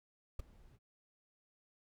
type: noise with ADSR envelope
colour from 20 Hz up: brown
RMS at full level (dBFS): -38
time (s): 0.39-0.79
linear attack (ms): 6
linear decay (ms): 11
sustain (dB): -23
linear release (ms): 45
effects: none